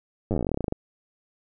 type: slowing click train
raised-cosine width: 2 ms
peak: -13 dBFS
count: 20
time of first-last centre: 0.31-0.724 s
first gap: 9 ms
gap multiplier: 1.09
effects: none